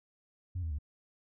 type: tone with pitch steps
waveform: sine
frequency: 89.6 / 80.75 / 72.78 Hz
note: F2 / E2 / D2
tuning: +45 / -35 / -15 cents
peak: -31 dBFS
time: 0.55-0.787 s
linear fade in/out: 10 ms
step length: 79 ms
effects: tanh soft clip ceiling -30 dBFS